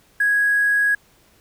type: tone with hard clipping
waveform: triangle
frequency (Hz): 1659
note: G#6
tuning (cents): -2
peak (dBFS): -15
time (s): 0.2-0.95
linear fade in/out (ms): 5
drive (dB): 3
effects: pink hiss -56 dBFS RMS until 1.4 s